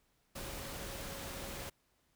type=tone in noise; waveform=sine; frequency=550 Hz; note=C#5; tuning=14 cents flat; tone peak=-52 dBFS; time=0.35-1.7 s; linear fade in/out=10 ms; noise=pink; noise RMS=-44 dBFS; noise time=0.35-1.7 s; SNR=-11 dB; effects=pink hiss -75 dBFS RMS until 2.15 s

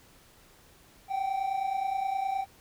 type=tone pair together; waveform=triangle; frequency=750.4 / 780 Hz; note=F#5 / G5; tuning=+24 / -9 cents; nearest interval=minor second; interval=67 cents; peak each=-32 / -27 dBFS; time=1.08-2.46 s; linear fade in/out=50 ms; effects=pink hiss -58 dBFS RMS until 2.6 s

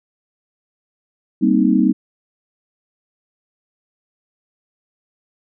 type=chord; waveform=sine; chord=C minor seventh; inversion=second; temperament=equal; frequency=196 / 233.1 / 261.6 / 311.1 Hz; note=G3 / Bb3 / C4 / Eb4; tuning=0 / 0 / 0 / 0 cents; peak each=-17 dBFS; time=1.41-1.93 s; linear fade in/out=20 ms; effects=none

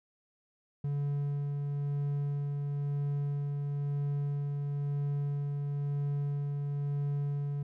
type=tone with tremolo; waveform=triangle; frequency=143.1 Hz; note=D3; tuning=45 cents flat; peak=-27 dBFS; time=0.84-7.63 s; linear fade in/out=5 ms; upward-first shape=sine; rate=1 Hz; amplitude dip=25%; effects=none

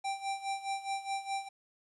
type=tone with tremolo; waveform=square; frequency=785 Hz; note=G5; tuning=2 cents sharp; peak=-32 dBFS; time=0.04-1.49 s; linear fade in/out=10 ms; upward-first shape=sine; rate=4.8 Hz; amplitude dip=80%; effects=resampled to 24000 Hz + 11-bit

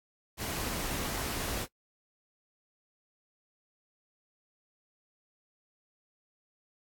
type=noise; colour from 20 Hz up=pink; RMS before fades=-35 dBFS; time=0.37-1.67 s; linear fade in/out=50 ms; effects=noise-tail reverb RT60 0.1 s tail -21 dB re dry + AAC 64 kbps

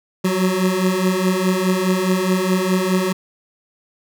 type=beating tone pair; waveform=25% pulse; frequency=182.5 / 187.3 Hz; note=F#3 / F#3; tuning=-24 / +21 cents; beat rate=4.8 Hz; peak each=-17 / -14 dBFS; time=0.24-3.13 s; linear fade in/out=10 ms; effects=none

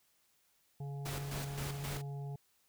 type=harmonic tone; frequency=140.5 Hz; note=C#3; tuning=24 cents sharp; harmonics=1 / 3 / 5 / 6; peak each=-39 / -52 / -55 / -58 dBFS; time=0.8-2.36 s; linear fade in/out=5 ms
type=noise with tremolo; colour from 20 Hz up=pink; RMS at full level=-42 dBFS; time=1.05-2.02 s; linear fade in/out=10 ms; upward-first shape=square; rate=3.8 Hz; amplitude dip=55%
effects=white hiss -73 dBFS RMS until 2.68 s

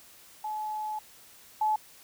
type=tone pair in turn; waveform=sine; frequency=856 / 859.2 Hz; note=A5 / A5; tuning=-48 / -41 cents; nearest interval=unison; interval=7 cents; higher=second; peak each=-31 / -23 dBFS; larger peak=second; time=0.44-0.99 / 1.61-1.76 s; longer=first; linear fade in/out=5 ms; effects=white hiss -54 dBFS RMS until 2.03 s

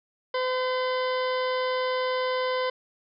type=harmonic tone with a mistuned harmonic; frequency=510 Hz; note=C5; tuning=44 cents flat; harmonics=1 / 2 / 3 / 4 / 6 / 7 / 8 / 9 / 10; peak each=-26 / -30 / -37 / -36 / -39 / -43 / -45 / -46 / -45 dBFS; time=0.34-2.7 s; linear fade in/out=5 ms; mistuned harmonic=10; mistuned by=-39 cents; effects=none

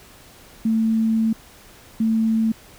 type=tone bursts at uneven times; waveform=sine; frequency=222.9 Hz; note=A3; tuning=23 cents sharp; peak=-16 dBFS; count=2; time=0.65-1.33 / 2-2.52 s; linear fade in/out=5 ms; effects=pink hiss -47 dBFS RMS until 2.78 s

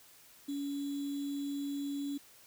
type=tone with sample-and-hold; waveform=sine; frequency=282.5 Hz; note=C#4; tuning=33 cents sharp; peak=-34 dBFS; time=0.48-2.18 s; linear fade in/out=10 ms; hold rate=3675 Hz; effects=white hiss -59 dBFS RMS until 2.46 s

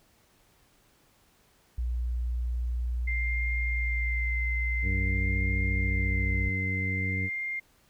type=tone; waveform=sine; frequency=60.1 Hz; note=B1; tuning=46 cents flat; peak=-27 dBFS; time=1.78-6.49 s; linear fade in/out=5 ms
type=tone with vibrato; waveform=sine; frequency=2093 Hz; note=C7; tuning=in tune; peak=-30 dBFS; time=3.07-7.6 s; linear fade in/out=10 ms; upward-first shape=sine; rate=0.5 Hz; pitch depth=16 cents each way
type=harmonic tone; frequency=94.4 Hz; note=F#2; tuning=35 cents sharp; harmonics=1 / 2 / 3 / 4 / 5; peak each=-30 / -36 / -40 / -49 / -46 dBFS; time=4.82-7.3 s; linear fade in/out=50 ms
effects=pink hiss -64 dBFS RMS until 7.89 s

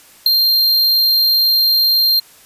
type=tone with ADSR envelope; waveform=square; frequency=4186 Hz; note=C8; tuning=in tune; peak=-5 dBFS; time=0.26-2.2 s; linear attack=4 ms; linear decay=5 ms; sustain=-6 dB; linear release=10 ms; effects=white hiss -45 dBFS RMS until 2.45 s + resampled to 32000 Hz

